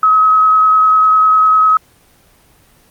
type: tone with vibrato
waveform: sine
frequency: 1276 Hz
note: D#6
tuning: 43 cents sharp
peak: -6 dBFS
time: 0.03-1.77 s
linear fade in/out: 2 ms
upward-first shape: square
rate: 10 Hz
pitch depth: 8 cents each way
effects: pink hiss -49 dBFS RMS until 2.9 s + Opus 24 kbps